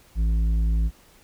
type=tone with tanh clipping; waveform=sine; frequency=55 Hz; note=A1; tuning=in tune; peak=-20 dBFS; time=0.15-0.91 s; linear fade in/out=50 ms; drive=8 dB; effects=pink hiss -55 dBFS RMS until 1.23 s